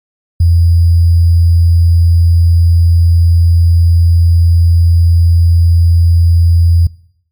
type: tone with sample-and-hold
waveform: sine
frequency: 84.6 Hz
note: E2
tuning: 45 cents sharp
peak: -4 dBFS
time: 0.4-6.87 s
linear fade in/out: 5 ms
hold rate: 4900 Hz
effects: noise-tail reverb RT60 0.7 s tail -23 dB re dry + MP3 96 kbps